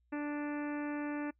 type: harmonic tone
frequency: 293.7 Hz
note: D4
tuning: in tune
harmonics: 1 / 2 / 3 / 4 / 5 / 6 / 7 / 8 / 9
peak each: -35 / -45 / -47 / -51 / -50 / -49 / -55 / -55 / -57 dBFS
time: 0.12-1.31 s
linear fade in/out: 10 ms
effects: noise-tail reverb RT60 0.1 s tail -23 dB re dry + added 60 Hz sine -70 dBFS peak until 1.39 s